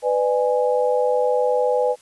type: chord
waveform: sine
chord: G# diminished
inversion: first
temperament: just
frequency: 498.4 / 598 / 830.6 Hz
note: B4 / D5 / G#5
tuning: +16 / +31 / 0 cents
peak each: -18 / -23 / -24 dBFS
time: 0.02-1.96 s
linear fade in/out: 50 ms
effects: white hiss -52 dBFS RMS until 2.01 s + resampled to 24000 Hz